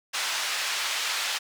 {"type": "band-pass noise", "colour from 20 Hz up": "white", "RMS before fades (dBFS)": -29, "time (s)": [0.13, 1.39], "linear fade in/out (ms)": 20, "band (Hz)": [960, 4700], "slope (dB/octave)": 12, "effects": []}